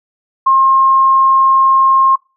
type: tone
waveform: sine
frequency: 1068 Hz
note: C6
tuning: 35 cents sharp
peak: -6 dBFS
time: 0.46-2.16 s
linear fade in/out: 10 ms
effects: noise-tail reverb RT60 0.3 s tail -25 dB re dry